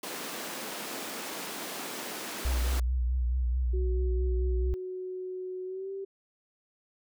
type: high-pass noise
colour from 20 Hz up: pink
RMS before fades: -38 dBFS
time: 0.03-2.8 s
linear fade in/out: 5 ms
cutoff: 220 Hz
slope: 24 dB/octave
type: tone with vibrato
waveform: sine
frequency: 61.74 Hz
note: B1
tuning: in tune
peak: -25 dBFS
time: 2.45-4.74 s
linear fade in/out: 0 ms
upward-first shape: triangle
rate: 4.6 Hz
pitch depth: 73 cents each way
type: tone with pitch glide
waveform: sine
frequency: 369.5 to 389.9 Hz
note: F#4 to G4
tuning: -2 to -9 cents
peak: -34 dBFS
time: 3.73-6.05 s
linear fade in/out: 10 ms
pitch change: +93 cents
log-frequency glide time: 5.65-5.91 s
effects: none